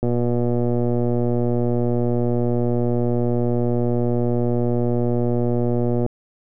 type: click train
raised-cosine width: 2 ms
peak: -9 dBFS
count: 725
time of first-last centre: 0.03-6.063 s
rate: 120 Hz
effects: none